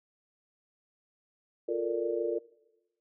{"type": "chord", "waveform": "sine", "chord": "Bb major seventh", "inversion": "second", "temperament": "equal", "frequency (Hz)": [349.2, 440, 466.2, 587.3], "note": ["F4", "A4", "Bb4", "D5"], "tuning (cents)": [0, 0, 0, 0], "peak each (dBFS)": [-33, -35, -32, -36], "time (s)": [1.68, 2.39], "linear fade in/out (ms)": 10, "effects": ["noise-tail reverb RT60 1.0 s tail -21 dB re dry"]}